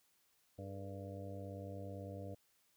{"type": "harmonic tone with a mistuned harmonic", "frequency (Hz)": 98, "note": "G2", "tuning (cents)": 0, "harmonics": [1, 2, 3, 4, 5, 6, 7], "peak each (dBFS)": [-47, -53, -53, -59, -52, -53, -57], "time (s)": [0.58, 2.35], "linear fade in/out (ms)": 10, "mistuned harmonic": 4, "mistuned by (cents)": 120, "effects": ["white hiss -75 dBFS RMS until 2.76 s"]}